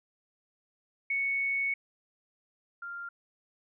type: tone pair in turn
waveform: sine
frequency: 2217 / 1394 Hz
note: C#7 / F6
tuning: 0 / -4 cents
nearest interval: minor sixth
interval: 804 cents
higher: first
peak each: -27 / -37 dBFS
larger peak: first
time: 1.1-1.74 / 2.82-3.09 s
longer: first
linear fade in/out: 5 ms
effects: none